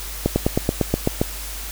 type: slowing click train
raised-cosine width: 2 ms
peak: -3 dBFS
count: 9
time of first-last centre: 0.26-1.215 s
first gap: 100 ms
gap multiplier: 1.05
effects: added 50 Hz sine -32 dBFS peak until 1.71 s + white hiss -33 dBFS RMS until 1.71 s